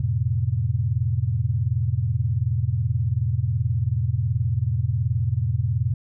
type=chord; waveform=sine; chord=F major; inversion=none; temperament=equal with one note detuned; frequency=87.31 / 110 / 128.57 Hz; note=F2 / A2 / C3; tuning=0 / 0 / -30 cents; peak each=-26 / -23 / -24 dBFS; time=0-5.94 s; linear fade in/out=5 ms; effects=none